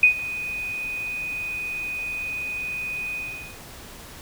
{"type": "tone with ADSR envelope", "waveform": "sine", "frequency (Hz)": 2489, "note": "D#7", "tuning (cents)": 0, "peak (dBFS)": -9, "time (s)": [0.03, 3.58], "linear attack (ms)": 3, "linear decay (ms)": 100, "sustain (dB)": -18, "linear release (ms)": 440, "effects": ["pink hiss -42 dBFS RMS until 4.21 s"]}